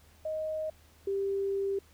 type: tone pair in turn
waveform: sine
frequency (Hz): 625 / 393.7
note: D#5 / G4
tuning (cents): +8 / +8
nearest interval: minor sixth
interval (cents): 800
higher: first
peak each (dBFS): -31 / -28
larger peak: second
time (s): 0.25-0.7 / 1.07-1.79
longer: second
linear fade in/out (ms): 5
effects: added 78 Hz sine -59 dBFS peak until 1.93 s + pink hiss -62 dBFS RMS until 1.93 s